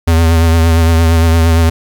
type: tone with vibrato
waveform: square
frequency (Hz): 82.41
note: E2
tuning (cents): 0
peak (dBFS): -7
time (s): 0.07-1.7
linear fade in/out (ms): 10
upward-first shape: triangle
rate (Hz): 8.7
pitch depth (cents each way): 41
effects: 8-bit